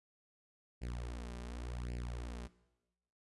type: tone with flanger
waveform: sawtooth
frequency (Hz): 60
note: B1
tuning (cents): -49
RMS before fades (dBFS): -43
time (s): 0.81-2.48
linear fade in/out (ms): 20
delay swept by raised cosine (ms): 0.4 to 5.1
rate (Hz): 0.89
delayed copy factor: +0.85
effects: noise-tail reverb RT60 1.0 s tail -18 dB re dry + resampled to 24000 Hz